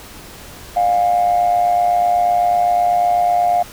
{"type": "tone with amplitude modulation", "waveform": "sine", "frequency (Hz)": 708, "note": "F5", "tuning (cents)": 23, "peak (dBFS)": -8, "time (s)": [0.76, 3.63], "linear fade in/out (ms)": 10, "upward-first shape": "sine", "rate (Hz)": 108, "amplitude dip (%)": 65, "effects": ["tanh soft clip ceiling -6 dBFS", "pink hiss -37 dBFS RMS until 3.72 s"]}